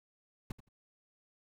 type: noise with echo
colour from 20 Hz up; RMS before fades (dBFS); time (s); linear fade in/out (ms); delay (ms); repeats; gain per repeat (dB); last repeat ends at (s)
brown; -36; 0.5-0.52; 5; 84; 2; -15; 0.688
effects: none